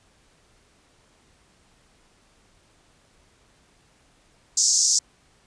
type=band-pass noise; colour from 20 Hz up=pink; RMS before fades=-20 dBFS; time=4.57-4.99 s; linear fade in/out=5 ms; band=5300 to 7300 Hz; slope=48 dB/octave; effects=pink hiss -60 dBFS RMS until 5.46 s + resampled to 22050 Hz